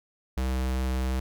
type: tone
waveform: square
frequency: 64.5 Hz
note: C2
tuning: 24 cents flat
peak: -26 dBFS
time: 0.37-1.2 s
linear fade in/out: 5 ms
effects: none